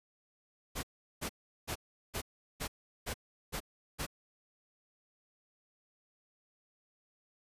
pink noise bursts, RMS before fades -37 dBFS, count 8, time 0.75-4.066 s, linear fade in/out 20 ms, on 82 ms, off 380 ms, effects resampled to 32000 Hz

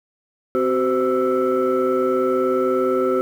sine tone cluster, 259.6 / 378 / 516 / 1321 Hz, C4 / F#4 / C5 / E6, -13 / +37 / -24 / +3 cents, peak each -23 / -18 / -20 / -24 dBFS, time 0.55-3.21 s, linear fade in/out 0 ms, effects tanh soft clip ceiling -11 dBFS + 8-bit

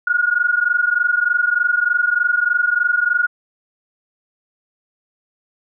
sine tone pair together, 1429 / 1452.3 Hz, F6 / F#6, +39 / -33 cents, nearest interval unison, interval 28 cents, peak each -17 dBFS, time 0.07-3.27 s, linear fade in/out 5 ms, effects none

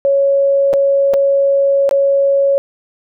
sine tone with dropouts, 554.4 Hz, C#5, in tune, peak -9 dBFS, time 0.05-2.58 s, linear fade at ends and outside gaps 0 ms, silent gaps 0.731-0.737 / 1.136-1.14 / 1.892-1.911 s, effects none

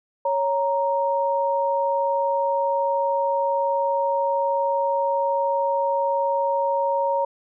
sine tone pair together, 554.4 / 933.2 Hz, C#5 / A#5, 0 / +2 cents, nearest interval major sixth, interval 902 cents, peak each -22 dBFS, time 0.25-7.25 s, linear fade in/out 5 ms, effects none

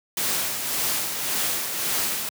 white noise with tremolo, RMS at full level -24 dBFS, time 0.17-2.29 s, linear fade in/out 2 ms, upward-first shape sine, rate 1.8 Hz, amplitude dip 45%, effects high-pass 100 Hz 12 dB/octave

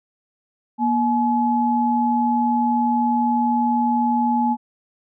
sine tone pair together, 238.4 / 852 Hz, A#3 / G#5, +39 / +44 cents, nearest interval octave + minor seventh, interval 2205 cents, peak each -19 dBFS, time 0.78-4.57 s, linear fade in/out 50 ms, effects none

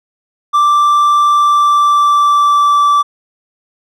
triangle tone with pitch glide, 1174.7 to 1162.5 Hz, D6 to D6, 0 to -18 cents, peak -5 dBFS, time 0.53-3.03 s, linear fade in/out 20 ms, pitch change -18 cents, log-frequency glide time 1.29-2.82 s, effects none

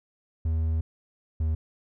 triangle tone pair in turn, 80.2 / 79 Hz, E2 / D#2, -47 / +27 cents, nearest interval unison, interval 26 cents, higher first, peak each -21 dBFS, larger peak neither, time 0.45-0.81 / 1.4-1.55 s, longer first, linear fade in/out 5 ms, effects none

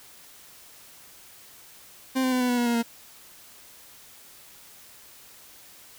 40% pulse tone with pitch steps, 261.6 / 257.3 / 253 / 248.8 / 244.6 / 240.6 / 236.6 / 232.7 Hz, C4 / C4 / B3 / B3 / B3 / B3 / A#3 / A#3, 0 / -29 / +42 / +13 / -16 / -45 / +26 / -3 cents, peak -21 dBFS, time 2.15-2.83 s, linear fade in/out 20 ms, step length 85 ms, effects white hiss -50 dBFS RMS until 5.98 s

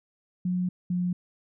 sine tone pair in turn, 180.7 / 178.62 Hz, F#3 / F3, -41 / +39 cents, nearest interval unison, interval 20 cents, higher first, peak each -24 dBFS, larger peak neither, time 0.45-0.69 / 0.9-1.13 s, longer first, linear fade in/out 5 ms, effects none

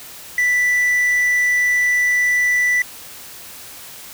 triangle tone with quantisation, 1975.5 Hz, B6, in tune, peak -12 dBFS, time 0.38-2.82 s, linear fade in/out 2 ms, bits 7, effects white hiss -37 dBFS RMS until 4.13 s

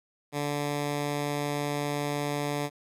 10% pulse tone, 145.5 Hz, D3, 16 cents flat, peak -20 dBFS, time 0.32-2.7 s, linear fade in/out 50 ms, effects resampled to 32000 Hz + 10-bit

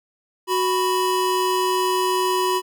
square tone pair together, 370.1 / 988 Hz, F#4 / B5, 0 / 0 cents, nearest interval octave + perfect fourth, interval 1700 cents, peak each -22 dBFS, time 0.47-2.62 s, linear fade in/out 50 ms, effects none

